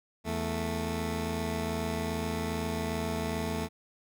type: tone pair together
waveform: 15% pulse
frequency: 82.52 / 220.3 Hz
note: E2 / A3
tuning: +2 / +2 cents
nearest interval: octave + perfect fourth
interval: 1700 cents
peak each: -27 dBFS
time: 0.24-3.69 s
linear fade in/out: 50 ms
effects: none